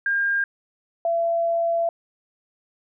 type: tone pair in turn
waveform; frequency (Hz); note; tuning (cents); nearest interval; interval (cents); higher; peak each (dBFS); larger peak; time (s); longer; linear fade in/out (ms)
sine; 1608 / 674.1; G6 / E5; +44 / +39; octave + minor third; 1505; first; -19; neither; 0.06-0.44 / 1.05-1.89; second; 2
effects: none